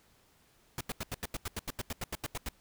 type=noise bursts; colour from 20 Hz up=pink; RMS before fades=-36 dBFS; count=16; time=0.78-2.488 s; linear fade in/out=2 ms; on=28 ms; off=84 ms; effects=pink hiss -66 dBFS RMS until 2.6 s